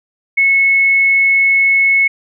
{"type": "tone", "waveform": "sine", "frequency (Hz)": 2194, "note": "C#7", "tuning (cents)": -18, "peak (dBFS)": -8, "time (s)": [0.37, 2.08], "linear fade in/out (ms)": 10, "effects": []}